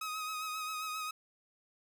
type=tone with vibrato; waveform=sawtooth; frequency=1262 Hz; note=D#6; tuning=24 cents sharp; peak=-33 dBFS; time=0.01-1.11 s; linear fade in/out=5 ms; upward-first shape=sine; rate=7.5 Hz; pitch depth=31 cents each way; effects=none